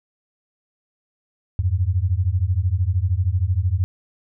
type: beating tone pair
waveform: sine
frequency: 85.2 / 98.2 Hz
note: F2 / G2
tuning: -42 / +4 cents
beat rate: 13 Hz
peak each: -20 dBFS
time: 1.59-3.84 s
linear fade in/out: 0 ms
effects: none